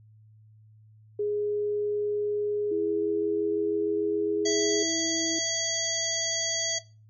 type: tone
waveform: sine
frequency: 415.3 Hz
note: G#4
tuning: in tune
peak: -25 dBFS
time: 1.19-4.83 s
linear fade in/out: 5 ms
type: tone with pitch glide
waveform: sine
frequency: 329.6 to 326 Hz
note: E4 to E4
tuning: 0 to -19 cents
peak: -30 dBFS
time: 2.71-5.39 s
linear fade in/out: 5 ms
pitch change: -19 cents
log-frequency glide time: 3.28-4.93 s
type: harmonic tone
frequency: 659.3 Hz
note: E5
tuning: in tune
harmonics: 1 / 3 / 5 / 7 / 9 / 10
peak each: -34 / -37 / -35 / -32 / -36 / -31 dBFS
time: 4.45-6.79 s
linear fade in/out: 10 ms
effects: noise-tail reverb RT60 0.3 s tail -17 dB re dry + added 108 Hz sine -52 dBFS peak until 7.09 s